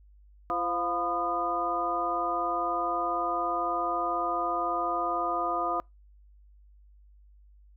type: tone cluster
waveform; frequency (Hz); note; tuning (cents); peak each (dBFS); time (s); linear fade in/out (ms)
sine; 341.3 / 516 / 704 / 1003 / 1227; F4 / C5 / F5 / B5 / D#6; -40 / -24 / +14 / +26 / -25; -36 / -38 / -31 / -35 / -30; 0.5-5.8; 0
effects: noise-tail reverb RT60 0.2 s tail -26 dB re dry + added 50 Hz sine -53 dBFS peak until 7.76 s